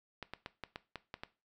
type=clicks; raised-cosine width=0.3 ms; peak=-25 dBFS; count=8; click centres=0.227 / 0.336 / 0.461 / 0.637 / 0.759 / 0.957 / 1.141 / 1.235 s; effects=noise-tail reverb RT60 0.3 s tail -17 dB re dry